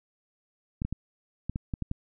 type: clicks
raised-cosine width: 5 ms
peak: -18 dBFS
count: 8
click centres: 0.819 / 0.85 / 0.926 / 1.496 / 1.559 / 1.738 / 1.823 / 1.914 s
effects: none